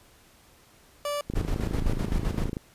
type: tone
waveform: 30% pulse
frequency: 582 Hz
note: D5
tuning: 16 cents flat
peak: -25 dBFS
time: 1.05-1.21 s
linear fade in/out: 2 ms
type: click train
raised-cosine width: 3 ms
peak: -18 dBFS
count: 35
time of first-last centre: 1.3-2.569 s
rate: 26.8 Hz
type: noise with tremolo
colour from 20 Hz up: brown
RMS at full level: -26 dBFS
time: 1.35-2.5 s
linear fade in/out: 10 ms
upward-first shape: square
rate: 7.8 Hz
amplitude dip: 55%
effects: pink hiss -57 dBFS RMS until 2.74 s + resampled to 32000 Hz